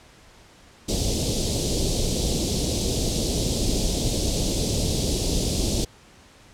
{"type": "band-stop noise", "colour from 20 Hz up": "pink", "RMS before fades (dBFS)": -23, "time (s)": [0.88, 5.85], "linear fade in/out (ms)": 10, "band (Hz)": [570, 3700], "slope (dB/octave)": 24, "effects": ["pink hiss -51 dBFS RMS until 6.53 s", "low-pass 8000 Hz 12 dB/octave"]}